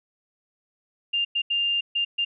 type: tone bursts at uneven times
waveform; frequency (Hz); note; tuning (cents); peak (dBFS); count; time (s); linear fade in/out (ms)
sine; 2800; F7; +4; -21; 5; 1.13-1.25 / 1.35-1.42 / 1.5-1.81 / 1.95-2.05 / 2.18-2.25; 10
effects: none